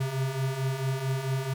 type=beating tone pair; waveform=square; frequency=130 / 134.5 Hz; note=C3 / C3; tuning=-11 / +48 cents; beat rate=4.5 Hz; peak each=-34 / -29 dBFS; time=0-1.54 s; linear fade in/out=10 ms; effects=none